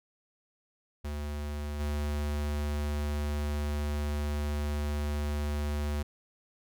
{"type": "tone with level steps", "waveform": "square", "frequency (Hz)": 73.7, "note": "D2", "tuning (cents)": 7, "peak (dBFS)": [-34, -30], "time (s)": [1.04, 6.03], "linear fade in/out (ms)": 10, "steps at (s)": 1.79, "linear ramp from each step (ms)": 20, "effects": []}